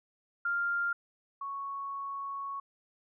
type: tone pair in turn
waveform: sine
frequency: 1396.9 / 1108.7 Hz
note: F6 / C#6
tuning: 0 / 0 cents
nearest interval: major third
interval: 400 cents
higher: first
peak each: -28 / -35 dBFS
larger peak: first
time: 0.45-0.93 / 1.41-2.6 s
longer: second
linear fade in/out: 5 ms
effects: none